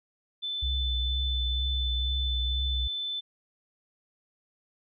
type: tone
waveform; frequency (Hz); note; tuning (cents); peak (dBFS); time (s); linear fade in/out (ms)
sine; 3520; A7; 0; -30; 0.42-3.21; 20
type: tone with vibrato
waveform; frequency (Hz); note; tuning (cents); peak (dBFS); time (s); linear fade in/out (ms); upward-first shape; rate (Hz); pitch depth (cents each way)
sine; 64.9; C2; -13; -27; 0.62-2.88; 10; triangle; 2.1; 65
effects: none